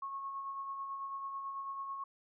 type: tone with tremolo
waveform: sine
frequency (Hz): 1095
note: C#6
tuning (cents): -22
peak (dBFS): -37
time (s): 0.02-2.04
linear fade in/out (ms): 5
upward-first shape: sine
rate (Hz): 9.1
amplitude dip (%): 35
effects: none